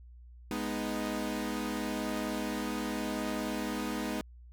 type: chord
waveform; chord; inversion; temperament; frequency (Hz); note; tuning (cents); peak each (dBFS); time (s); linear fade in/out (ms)
sawtooth; G# minor; none; equal; 207.7 / 246.9 / 311.1; G#3 / B3 / D#4; 0 / 0 / 0; -33; 0.51-4.21; 0
effects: added 60 Hz sine -49 dBFS peak until 4.52 s